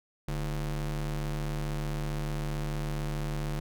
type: ring-modulated tone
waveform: square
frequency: 91.1 Hz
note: F#2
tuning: 26 cents flat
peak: -28 dBFS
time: 0.28-3.6 s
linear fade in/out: 5 ms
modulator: 53.4 Hz
effects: none